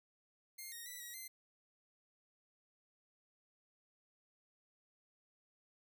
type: tone with pitch steps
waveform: 5% pulse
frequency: 2121 / 1865 / 1970 / 1911 / 2071 Hz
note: C7 / A#6 / B6 / A#6 / C7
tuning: +23 / 0 / -5 / +43 / -18 cents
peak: -37 dBFS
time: 0.58-1.28 s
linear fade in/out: 10 ms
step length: 140 ms
effects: none